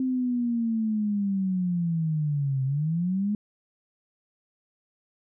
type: linear two-way sweep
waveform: sine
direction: down then up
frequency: 261.6 to 130.81 to 211.9 Hz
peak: -23 dBFS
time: 0-3.35 s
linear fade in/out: 2 ms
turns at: 2.64 s
effects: none